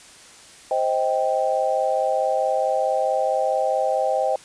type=chord; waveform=sine; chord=C minor; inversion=none; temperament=just; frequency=523.3 / 627.9 / 784.9 Hz; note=C5 / Eb5 / G5; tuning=0 / +16 / +2 cents; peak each=-23 dBFS; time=0.71-4.36 s; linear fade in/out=2 ms; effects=white hiss -46 dBFS RMS until 4.44 s + resampled to 22050 Hz